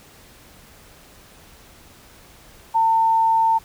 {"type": "tone", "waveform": "sine", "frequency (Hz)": 900, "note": "A5", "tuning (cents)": 39, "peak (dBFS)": -14, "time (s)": [2.74, 3.59], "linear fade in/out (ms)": 20, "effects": ["pink hiss -48 dBFS RMS until 3.64 s"]}